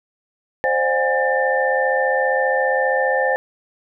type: tone cluster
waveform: sine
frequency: 524 / 599 / 721 / 814 / 1786 Hz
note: C5 / D5 / F#5 / G#5 / A6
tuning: +2 / +34 / -45 / -35 / +25 cents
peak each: -19 / -26 / -26 / -23 / -21 dBFS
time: 0.64-3.36 s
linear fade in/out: 0 ms
effects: none